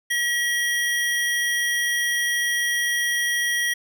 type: tone pair together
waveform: square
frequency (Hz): 1917 / 3224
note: A#6 / G7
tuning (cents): +48 / +48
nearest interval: major sixth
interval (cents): 900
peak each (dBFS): -22 / -29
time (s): 0.1-3.74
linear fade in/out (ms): 10
effects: none